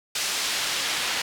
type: noise with band-pass filter sweep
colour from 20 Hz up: pink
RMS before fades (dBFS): -27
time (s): 0.15-1.22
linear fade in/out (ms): 5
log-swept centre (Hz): 4900 to 3100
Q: 0.71
effects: none